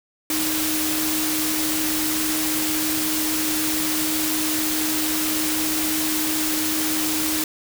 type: tone in noise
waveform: sine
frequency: 311.1 Hz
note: D#4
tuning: in tune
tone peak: -25 dBFS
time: 0.3-7.44 s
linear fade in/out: 2 ms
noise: white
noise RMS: -24 dBFS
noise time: 0.3-7.44 s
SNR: -4 dB
effects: none